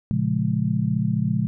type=chord; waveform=sine; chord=Bb minor seventh; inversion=none; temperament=just; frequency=116.54 / 139.85 / 174.81 / 209.8 Hz; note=Bb2 / Db3 / F3 / Ab3; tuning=0 / +16 / +2 / +18 cents; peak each=-25 dBFS; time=0.11-1.47 s; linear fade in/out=0 ms; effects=none